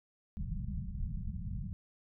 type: low-pass noise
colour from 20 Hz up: pink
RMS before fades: -38 dBFS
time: 0.37-1.73 s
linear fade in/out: 0 ms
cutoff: 210 Hz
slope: 96 dB/octave
effects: none